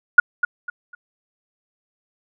sine tone with echo, 1435 Hz, F6, 47 cents sharp, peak -3 dBFS, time 0.18-0.2 s, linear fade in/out 5 ms, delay 250 ms, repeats 3, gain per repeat -11 dB, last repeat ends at 0.95 s, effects none

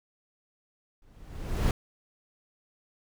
brown noise with exponential growth, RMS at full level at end -20 dBFS, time 1.02-1.71 s, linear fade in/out 2 ms, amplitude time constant 150 ms, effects none

